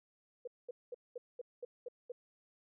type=tone bursts; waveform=sine; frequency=488.3 Hz; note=B4; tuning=20 cents flat; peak=-40 dBFS; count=8; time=0.45-2.12 s; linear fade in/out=5 ms; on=25 ms; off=210 ms; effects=none